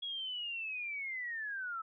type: linear sweep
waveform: sine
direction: down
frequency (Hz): 3341 to 1295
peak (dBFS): -37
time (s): 0.02-1.82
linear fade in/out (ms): 10
effects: none